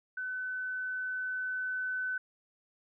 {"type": "tone with level ramp", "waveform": "sine", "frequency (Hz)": 1510, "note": "F#6", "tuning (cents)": 35, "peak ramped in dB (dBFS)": [-34, -31], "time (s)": [0.17, 2.18], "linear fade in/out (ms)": 5, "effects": []}